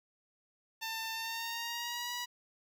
10% pulse tone with pitch glide, 896 to 971.5 Hz, A5 to B5, +31 to -29 cents, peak -28 dBFS, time 0.81-2.26 s, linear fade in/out 20 ms, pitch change +140 cents, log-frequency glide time 1.13-2.13 s, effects none

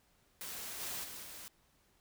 white noise with level steps, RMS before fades -44 / -41 / -47 / -49 dBFS, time 0.41-1.48 s, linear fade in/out 0 ms, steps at 0.79 / 1.03 / 1.22 s, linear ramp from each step 20 ms, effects pink hiss -71 dBFS RMS until 2 s

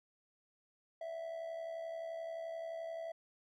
triangle tone with amplitude modulation, 659.3 Hz, E5, in tune, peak -36 dBFS, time 1.01-3.12 s, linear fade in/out 5 ms, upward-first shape sine, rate 71.5 Hz, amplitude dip 55%, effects none

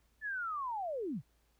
sine linear sweep, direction down, 1765 to 105.3 Hz, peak -35 dBFS, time 0.21-1.22 s, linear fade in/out 50 ms, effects added 56 Hz sine -70 dBFS peak until 1.59 s + pink hiss -75 dBFS RMS until 1.59 s

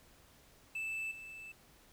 triangle tone with level steps, 2637 Hz, E7, in tune, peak -35 / -45 dBFS, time 0.75-1.52 s, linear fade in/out 5 ms, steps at 1.11 s, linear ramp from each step 5 ms, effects pink hiss -63 dBFS RMS until 1.92 s

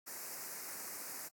white band-stop noise, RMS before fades -45 dBFS, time 0.06-1.29 s, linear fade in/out 20 ms, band 2400 to 4700 Hz, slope 48 dB/octave, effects high-pass 200 Hz 12 dB/octave + AAC 64 kbps

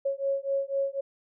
sine beating tone pair, 548 / 552 Hz, C#5 / C#5, -20 / -7 cents, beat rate 4 Hz, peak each -29 dBFS, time 0.05-1.01 s, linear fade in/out 10 ms, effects none

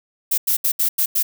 violet noise bursts at uneven times, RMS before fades -18 dBFS, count 6, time 0.31-0.38 / 0.47-0.57 / 0.64-0.72 / 0.79-0.89 / 0.98-1.06 / 1.15-1.23 s, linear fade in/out 10 ms, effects none

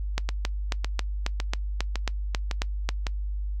two click trains, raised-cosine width 0.2 ms, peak -12 / -9 dBFS, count 6 / 11, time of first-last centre 0.29-3.068 / 0.18-2.89 s, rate 1.8 / 3.69 Hz, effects noise-tail reverb RT60 0.1 s tail -21 dB re dry + added 50 Hz sine -27 dBFS peak until 3.6 s

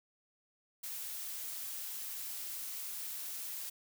blue noise, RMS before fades -42 dBFS, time 0.83-3.7 s, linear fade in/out 10 ms, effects none

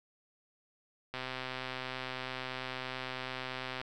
click train, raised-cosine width 0.3 ms, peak -22 dBFS, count 346, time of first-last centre 1.14-3.814 s, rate 129 Hz, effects none

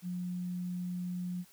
sine tone, 179 Hz, F3, 43 cents sharp, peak -34 dBFS, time 0.02-1.45 s, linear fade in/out 50 ms, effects white hiss -61 dBFS RMS until 1.52 s

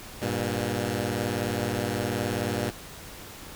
10% pulse beating tone pair, 100 / 119 Hz, G2 / A#2, +35 / +36 cents, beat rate 19 Hz, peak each -21 dBFS, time 0.21-2.71 s, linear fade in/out 20 ms, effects pink hiss -43 dBFS RMS until 3.55 s

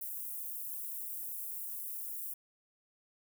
white high-pass noise, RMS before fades -41 dBFS, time 0.01-2.34 s, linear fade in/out 5 ms, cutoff 11000 Hz, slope 24 dB/octave, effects none

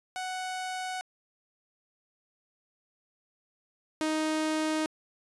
sawtooth tone pair in turn, 742 / 312 Hz, F#5 / D#4, +5 / +5 cents, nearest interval octave + minor third, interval 1500 cents, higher first, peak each -29 / -23 dBFS, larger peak second, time 0.16-1.01 / 4.01-4.86 s, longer neither, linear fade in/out 0 ms, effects resampled to 24000 Hz

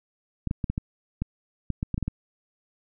clicks, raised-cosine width 5 ms, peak -14 dBFS, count 12, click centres 0.473 / 0.511 / 0.642 / 0.7 / 0.779 / 1.22 / 1.703 / 1.829 / 1.943 / 1.979 / 2.027 / 2.08 s, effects none

